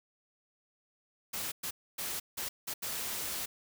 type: noise bursts at uneven times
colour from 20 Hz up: white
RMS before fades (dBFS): -37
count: 6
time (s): 1.33-1.52 / 1.63-1.71 / 1.98-2.2 / 2.37-2.49 / 2.67-2.74 / 2.82-3.46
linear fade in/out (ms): 10
effects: none